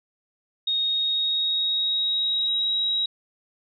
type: tone with pitch glide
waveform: sine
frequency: 3729 to 3836 Hz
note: A#7 to A#7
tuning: 0 to +49 cents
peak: -21 dBFS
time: 0.67-3.06 s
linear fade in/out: 5 ms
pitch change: +49 cents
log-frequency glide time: 0.8-2.73 s
effects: none